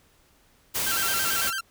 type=noise; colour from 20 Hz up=white; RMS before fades=-27 dBFS; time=0.74-1.51 s; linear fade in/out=20 ms
type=tone with vibrato; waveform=sawtooth; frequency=1462 Hz; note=F#6; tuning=21 cents flat; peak=-24 dBFS; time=0.86-1.61 s; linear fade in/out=10 ms; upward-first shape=square; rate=9 Hz; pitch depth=120 cents each way
effects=pink hiss -61 dBFS RMS until 1.7 s